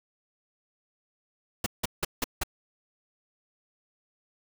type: noise bursts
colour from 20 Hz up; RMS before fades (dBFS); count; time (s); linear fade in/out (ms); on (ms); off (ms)
pink; -27; 5; 1.64-2.435; 5; 23; 170
effects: none